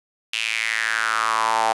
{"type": "tone with high-pass filter sweep", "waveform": "sawtooth", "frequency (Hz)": 111.9, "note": "A2", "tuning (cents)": 30, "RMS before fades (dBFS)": -22, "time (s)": [0.33, 1.73], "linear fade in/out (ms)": 5, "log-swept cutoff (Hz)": [2800, 770], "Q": 4.9, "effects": ["resampled to 24000 Hz"]}